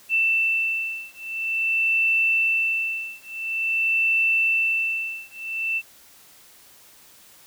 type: beating tone pair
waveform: sine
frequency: 2668 / 2668.48 Hz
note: E7 / E7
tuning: +20 / +21 cents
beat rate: 0.48 Hz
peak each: -23 dBFS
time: 0.09-5.82 s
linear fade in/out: 50 ms
effects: white hiss -51 dBFS RMS until 7.46 s